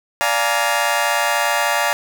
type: chord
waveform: 20% pulse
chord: Bb dominant seventh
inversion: first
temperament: just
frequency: 582.7 / 699.2 / 839.1 / 932.3 Hz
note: D5 / F5 / Ab5 / Bb5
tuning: -14 / +2 / +18 / 0 cents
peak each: -17 dBFS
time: 0.21-1.93 s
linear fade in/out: 0 ms
effects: none